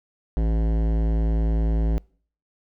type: tone with hard clipping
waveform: sine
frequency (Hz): 55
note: A1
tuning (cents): 0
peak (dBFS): -21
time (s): 0.37-1.98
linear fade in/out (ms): 0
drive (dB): 17
effects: noise-tail reverb RT60 0.5 s tail -26 dB re dry